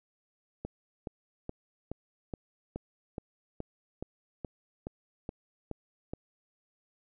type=click train; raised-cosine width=2 ms; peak=-23 dBFS; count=14; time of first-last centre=0.65-6.135 s; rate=2.37 Hz; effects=none